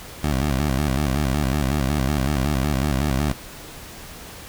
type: tone with vibrato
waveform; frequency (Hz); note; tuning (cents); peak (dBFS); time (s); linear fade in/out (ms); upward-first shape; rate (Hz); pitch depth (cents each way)
15% pulse; 69.8; C#2; +13; -13; 0.23-3.33; 10; square; 5.4; 120
effects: pink hiss -39 dBFS RMS until 4.48 s